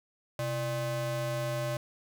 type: ring-modulated tone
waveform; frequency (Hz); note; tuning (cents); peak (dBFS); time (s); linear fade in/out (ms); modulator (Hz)
square; 233.1; A#3; 0; -28; 0.39-1.77; 2; 362
effects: 10-bit